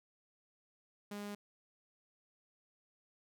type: tone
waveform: sawtooth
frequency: 205 Hz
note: G#3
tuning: 22 cents flat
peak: -38 dBFS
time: 1.11-1.35 s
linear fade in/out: 5 ms
effects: none